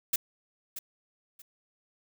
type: noise with echo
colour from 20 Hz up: blue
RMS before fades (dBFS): -26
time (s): 0.13-0.16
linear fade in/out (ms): 5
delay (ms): 630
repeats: 2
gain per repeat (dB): -12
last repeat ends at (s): 1.42
effects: none